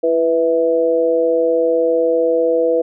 sine tone with amplitude modulation, 493.9 Hz, B4, in tune, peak -8 dBFS, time 0.03-2.82 s, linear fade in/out 10 ms, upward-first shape sine, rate 160 Hz, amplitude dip 90%, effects none

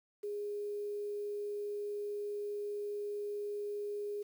sine tone with quantisation, 412.4 Hz, G#4, 12 cents flat, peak -36 dBFS, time 0.23-4.23 s, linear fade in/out 10 ms, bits 10, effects none

